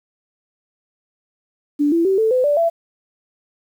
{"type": "tone with pitch steps", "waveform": "sine", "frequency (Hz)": [291.7, 335.1, 384.9, 442.1, 507.9, 583.4, 670.2], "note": ["D4", "E4", "G4", "A4", "B4", "D5", "E5"], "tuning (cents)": [-12, 29, -32, 8, 48, -12, 29], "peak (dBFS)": -13, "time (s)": [1.79, 2.7], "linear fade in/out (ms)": 20, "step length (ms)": 130, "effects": ["8-bit"]}